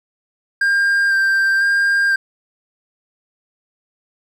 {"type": "tone with vibrato", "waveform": "triangle", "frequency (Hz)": 1590, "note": "G6", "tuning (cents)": 24, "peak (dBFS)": -11, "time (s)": [0.61, 2.16], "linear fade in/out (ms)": 5, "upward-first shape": "square", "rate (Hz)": 1, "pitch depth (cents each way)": 14, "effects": []}